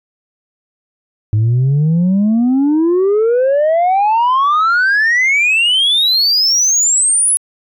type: exponential sweep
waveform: sine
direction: up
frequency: 103.83 to 10548 Hz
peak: -7 dBFS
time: 1.33-7.37 s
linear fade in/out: 0 ms
effects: tanh soft clip ceiling -8 dBFS